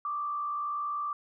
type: tone with frequency modulation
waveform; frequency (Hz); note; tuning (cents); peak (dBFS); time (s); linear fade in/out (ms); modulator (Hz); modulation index
sine; 1174.7; D6; 0; -30; 0.05-1.13; 2; 61.1; 0.49
effects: none